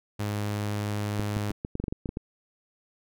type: tone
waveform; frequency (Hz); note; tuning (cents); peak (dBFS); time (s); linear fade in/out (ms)
sawtooth; 103.83; G#2; 0; -24; 0.19-1.52; 10
type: clicks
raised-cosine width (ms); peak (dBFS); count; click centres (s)
3; -18; 12; 1.196 / 1.368 / 1.507 / 1.649 / 1.754 / 1.8 / 1.84 / 1.882 / 1.925 / 2.058 / 2.091 / 2.171
effects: none